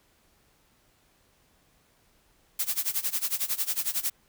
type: noise with tremolo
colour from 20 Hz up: blue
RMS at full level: -26 dBFS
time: 2.59-4.1 s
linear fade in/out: 5 ms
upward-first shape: sine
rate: 11 Hz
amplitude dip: 90%
effects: pink hiss -65 dBFS RMS until 4.28 s